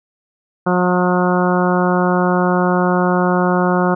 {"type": "harmonic tone", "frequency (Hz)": 180, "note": "F#3", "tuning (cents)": -47, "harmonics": [1, 2, 3, 4, 5, 6, 7, 8], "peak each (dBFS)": [-16, -19, -21, -22, -23, -24, -24, -25], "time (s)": [0.66, 3.95], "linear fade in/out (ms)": 10, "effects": []}